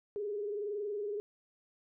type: tone with frequency modulation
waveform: sine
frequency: 413 Hz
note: G#4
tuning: 10 cents flat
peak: -34 dBFS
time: 0.16-1.2 s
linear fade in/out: 0 ms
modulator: 21.5 Hz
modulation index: 0.72
effects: none